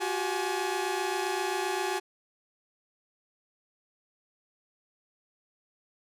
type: tone cluster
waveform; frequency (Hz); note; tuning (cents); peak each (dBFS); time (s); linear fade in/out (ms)
sawtooth; 360 / 387.6 / 845; F#4 / G4 / G#5; -47 / -20 / +30; -29; 0-2; 20
effects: low-pass 12000 Hz 12 dB/octave